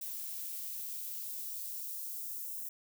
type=noise with high-pass filter sweep; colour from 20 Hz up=violet; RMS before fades=-41 dBFS; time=0.01-2.69 s; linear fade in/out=5 ms; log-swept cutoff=1200 to 7000 Hz; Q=0.73; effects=none